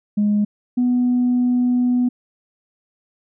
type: tone pair in turn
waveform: sine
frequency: 207.7 / 247 Hz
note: G#3 / B3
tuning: 0 / 0 cents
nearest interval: minor third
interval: 300 cents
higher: second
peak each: -13 dBFS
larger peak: neither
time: 0.17-0.45 / 0.77-2.09 s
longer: second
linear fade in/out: 10 ms
effects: tanh soft clip ceiling -11 dBFS